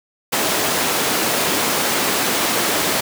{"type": "high-pass noise", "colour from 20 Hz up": "pink", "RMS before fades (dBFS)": -19, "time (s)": [0.32, 3.01], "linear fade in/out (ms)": 10, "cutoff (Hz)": 260, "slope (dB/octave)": 12, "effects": []}